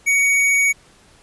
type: tone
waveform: square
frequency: 2243 Hz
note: C#7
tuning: 20 cents sharp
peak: -14 dBFS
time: 0.06-0.73 s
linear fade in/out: 20 ms
effects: pink hiss -51 dBFS RMS until 1.22 s + resampled to 24000 Hz